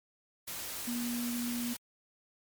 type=tone in noise; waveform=sine; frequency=240 Hz; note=B3; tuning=49 cents flat; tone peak=-33 dBFS; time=0.87-1.74 s; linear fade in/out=10 ms; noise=white; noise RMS=-40 dBFS; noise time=0.47-1.77 s; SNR=+4 dB; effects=MP3 96 kbps